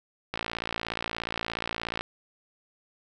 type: click train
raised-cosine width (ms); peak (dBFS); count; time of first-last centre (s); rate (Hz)
0.3; -14; 96; 0.34-2.01; 56.9
effects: none